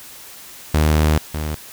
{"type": "tone pair in turn", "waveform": "sawtooth", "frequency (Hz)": [77, 76.73], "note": ["D#2", "D#2"], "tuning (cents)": [-17, -24], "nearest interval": "unison", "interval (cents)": 7, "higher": "first", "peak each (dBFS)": [-9, -18], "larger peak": "first", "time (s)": [[0.74, 1.18], [1.34, 1.55]], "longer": "first", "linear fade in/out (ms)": 5, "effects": ["white hiss -39 dBFS RMS until 1.72 s"]}